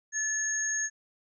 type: tone pair together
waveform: sine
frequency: 1733 / 6543 Hz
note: A6 / G#8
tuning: -27 / -27 cents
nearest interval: octave + major seventh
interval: 2300 cents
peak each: -32 / -29 dBFS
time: 0.12-0.9 s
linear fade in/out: 50 ms
effects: none